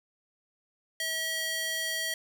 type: tone with high-pass filter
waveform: square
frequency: 643 Hz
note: E5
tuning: 43 cents flat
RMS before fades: -32 dBFS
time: 1-2.14 s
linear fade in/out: 2 ms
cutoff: 2000 Hz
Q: 1
effects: none